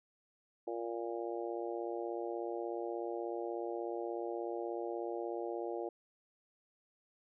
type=harmonic tone; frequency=116.54 Hz; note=A#2; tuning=in tune; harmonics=3 / 4 / 5 / 6 / 7; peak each=-40 / -42 / -44 / -46 / -47 dBFS; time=0.67-5.89 s; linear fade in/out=5 ms; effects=none